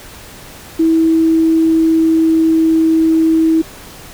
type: tone with pitch glide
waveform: sine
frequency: 324.6 to 322.4 Hz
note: E4 to E4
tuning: -27 to -38 cents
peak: -8 dBFS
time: 0.79-3.62 s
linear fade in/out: 10 ms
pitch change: -11 cents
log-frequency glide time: 0.91-2.9 s
effects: pink hiss -35 dBFS RMS until 4.13 s